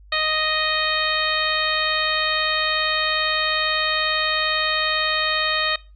harmonic tone with a mistuned harmonic, 622.3 Hz, D#5, in tune, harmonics 1 / 2 / 3 / 4 / 5 / 6 / 7, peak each -29 / -26 / -25 / -27 / -29 / -27 / -28 dBFS, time 0.12-5.76 s, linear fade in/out 5 ms, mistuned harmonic 7, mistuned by -25 cents, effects noise-tail reverb RT60 0.3 s tail -21 dB re dry + added 50 Hz sine -44 dBFS peak until 5.95 s

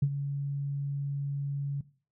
sine tone with ADSR envelope, 140.9 Hz, C#3, 29 cents sharp, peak -19 dBFS, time 0.02-1.81 s, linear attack 7 ms, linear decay 62 ms, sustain -10 dB, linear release 5 ms, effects noise-tail reverb RT60 0.4 s tail -18 dB re dry + tanh soft clip ceiling -15 dBFS

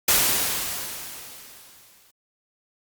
white noise with exponential decay, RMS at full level -17 dBFS, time 0.08-2.11 s, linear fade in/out 5 ms, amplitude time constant 440 ms, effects Opus 48 kbps

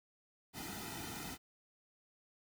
pink noise with comb filter, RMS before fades -45 dBFS, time 0.53-1.38 s, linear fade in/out 50 ms, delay 1.8 ms, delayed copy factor -1, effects none

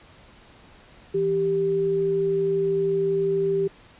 sine tone pair together, 165 / 392.4 Hz, E3 / G4, +2 / +2 cents, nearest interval octave + minor third, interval 1500 cents, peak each -31 / -20 dBFS, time 1.14-3.68 s, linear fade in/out 10 ms, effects pink hiss -51 dBFS RMS until 3.99 s + resampled to 8000 Hz

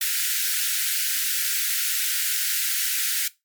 white high-pass noise, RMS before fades -24 dBFS, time 0.01-3.28 s, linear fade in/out 5 ms, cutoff 1400 Hz, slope 96 dB/octave, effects noise-tail reverb RT60 0.2 s tail -18 dB re dry + MP3 96 kbps

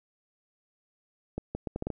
accelerating click train, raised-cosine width 2 ms, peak -19 dBFS, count 7, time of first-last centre 1.38-1.903 s, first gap 170 ms, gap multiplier 0.72, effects none

